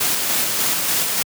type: noise with tremolo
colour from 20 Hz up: white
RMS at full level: -19 dBFS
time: 0-1.23 s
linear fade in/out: 10 ms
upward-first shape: square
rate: 3.4 Hz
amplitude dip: 25%
effects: high-pass 100 Hz 12 dB/octave